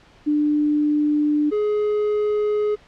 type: tone pair in turn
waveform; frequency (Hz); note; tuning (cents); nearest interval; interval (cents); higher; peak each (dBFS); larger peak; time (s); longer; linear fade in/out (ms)
sine / triangle; 297.7 / 419.9; D4 / G#4; +24 / +19; tritone; 595; second; -16; neither; 0.26-1.51 / 1.51-2.76; neither; 20
effects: pink hiss -51 dBFS RMS until 2.87 s + low-pass 4000 Hz 12 dB/octave